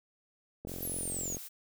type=click train; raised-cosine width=2 ms; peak=-28 dBFS; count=33; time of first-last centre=0.65-1.369 s; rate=44.5 Hz
type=noise; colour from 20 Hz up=blue; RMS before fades=-45 dBFS; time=0.67-1.49 s; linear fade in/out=20 ms
type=exponential sweep; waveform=sine; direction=down; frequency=11840 to 6440 Hz; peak=-35 dBFS; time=0.82-1.36 s; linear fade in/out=5 ms
effects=none